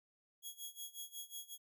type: tone with tremolo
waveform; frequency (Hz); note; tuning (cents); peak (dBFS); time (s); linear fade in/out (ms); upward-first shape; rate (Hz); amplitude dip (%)
10% pulse; 3322; G#7; 0; -35; 0.42-1.58; 50; sine; 5.5; 90
effects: none